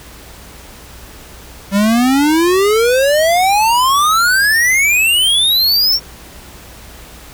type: exponential sweep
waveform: square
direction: up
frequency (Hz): 193.2 to 5600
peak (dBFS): -10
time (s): 1.71-6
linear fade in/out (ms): 50
effects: added 60 Hz sine -39 dBFS peak until 7.33 s + pink hiss -37 dBFS RMS until 7.33 s